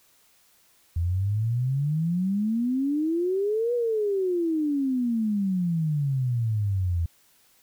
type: exponential two-way sweep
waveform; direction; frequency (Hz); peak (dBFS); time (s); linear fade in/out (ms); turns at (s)
sine; up then down; 82 to 489.2 to 82; -22; 0.96-7.06; 5; 3.74
effects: white hiss -61 dBFS RMS until 7.62 s